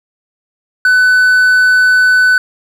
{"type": "tone", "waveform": "triangle", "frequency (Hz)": 1500, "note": "F#6", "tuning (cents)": 23, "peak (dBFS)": -4, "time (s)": [0.85, 2.38], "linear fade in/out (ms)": 2, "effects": []}